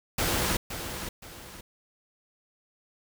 pink noise with echo, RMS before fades -27 dBFS, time 0.18-0.57 s, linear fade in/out 5 ms, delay 520 ms, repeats 2, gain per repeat -9 dB, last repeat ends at 1.61 s, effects none

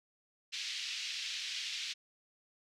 pink band-pass noise, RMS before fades -40 dBFS, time 0.52-1.94 s, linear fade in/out 20 ms, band 2500 to 5400 Hz, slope 24 dB/octave, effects none

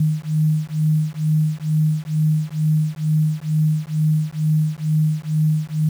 sine beating tone pair, 153.6 / 155.8 Hz, D#3 / D#3, -22 / +3 cents, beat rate 2.2 Hz, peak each -19 dBFS, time 0-5.89 s, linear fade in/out 5 ms, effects 7-bit

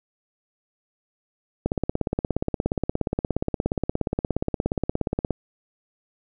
click train, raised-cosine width 2 ms, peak -9 dBFS, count 63, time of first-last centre 1.66-5.307 s, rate 17 Hz, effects none

